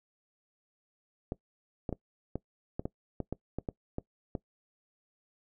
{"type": "clicks", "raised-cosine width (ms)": 2, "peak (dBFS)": -20, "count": 12, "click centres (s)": [1.321, 1.892, 1.927, 2.356, 2.795, 2.855, 3.203, 3.326, 3.586, 3.688, 3.984, 4.352], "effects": ["noise-tail reverb RT60 0.1 s tail -21 dB re dry"]}